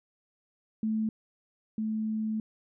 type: tone pair in turn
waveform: sine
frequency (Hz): 218.7 / 217.9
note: A3 / A3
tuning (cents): -10 / -17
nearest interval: unison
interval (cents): 7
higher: first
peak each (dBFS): -26 / -28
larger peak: first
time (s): 0.83-1.09 / 1.78-2.4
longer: second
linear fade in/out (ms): 2
effects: none